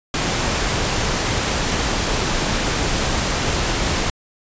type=noise; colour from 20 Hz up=pink; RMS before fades=-20 dBFS; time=0.14-4.1 s; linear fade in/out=2 ms; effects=resampled to 16000 Hz